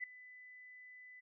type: tone with ADSR envelope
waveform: sine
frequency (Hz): 2000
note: B6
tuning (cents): +21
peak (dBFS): -35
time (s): 0-1.21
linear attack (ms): 37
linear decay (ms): 3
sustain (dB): -18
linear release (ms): 20
effects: none